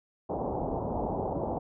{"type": "low-pass noise", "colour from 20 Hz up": "white", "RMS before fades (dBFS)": -32, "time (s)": [0.29, 1.59], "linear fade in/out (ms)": 10, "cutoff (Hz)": 870, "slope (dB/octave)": 48, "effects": []}